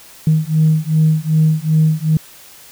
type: beating tone pair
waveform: sine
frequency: 155.56 / 158.16 Hz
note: D#3 / D#3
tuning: 0 / +29 cents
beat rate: 2.6 Hz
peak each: -13 dBFS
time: 0.27-2.17 s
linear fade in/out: 2 ms
effects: tanh soft clip ceiling -4 dBFS + white hiss -41 dBFS RMS until 2.71 s